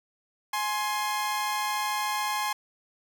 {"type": "tone pair together", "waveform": "sawtooth", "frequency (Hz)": [838.1, 1056], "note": ["G#5", "C6"], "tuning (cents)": [16, 16], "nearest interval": "major third", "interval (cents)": 400, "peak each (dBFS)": -26, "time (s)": [0.53, 2.53], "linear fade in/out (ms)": 5, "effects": []}